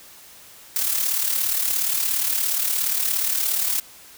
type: noise with amplitude modulation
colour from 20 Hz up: blue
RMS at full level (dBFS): -20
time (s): 0.76-3.8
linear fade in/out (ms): 0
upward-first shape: sine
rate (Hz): 37.1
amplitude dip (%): 55
effects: white hiss -46 dBFS RMS until 4.17 s